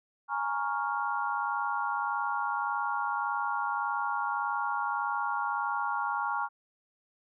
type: chord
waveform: sine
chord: Bb minor seventh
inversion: third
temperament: equal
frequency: 830.6 / 932.3 / 1108.7 / 1396.9 Hz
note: Ab5 / Bb5 / Db6 / F6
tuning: 0 / 0 / 0 / 0 cents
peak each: -34 dBFS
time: 0.28-6.49 s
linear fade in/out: 50 ms
effects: none